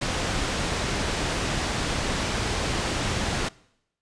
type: low-pass noise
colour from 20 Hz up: pink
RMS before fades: -27 dBFS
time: 0.01-3.49 s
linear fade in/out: 10 ms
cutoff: 6900 Hz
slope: 12 dB/octave
effects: noise-tail reverb RT60 0.8 s tail -23 dB re dry + resampled to 22050 Hz